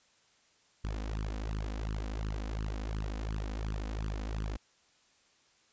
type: tone with flanger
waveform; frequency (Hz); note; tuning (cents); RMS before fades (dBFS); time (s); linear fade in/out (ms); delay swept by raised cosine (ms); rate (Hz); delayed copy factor
sawtooth; 52.9; G#1; +33; -36; 0.84-4.57; 5; 0.64 to 4.04; 2.8; +1
effects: white hiss -67 dBFS RMS until 5.72 s + resampled to 16000 Hz